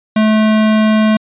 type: tone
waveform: square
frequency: 216.6 Hz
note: A3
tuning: 27 cents flat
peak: -9 dBFS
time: 0.16-1.17 s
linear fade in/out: 5 ms
effects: resampled to 8000 Hz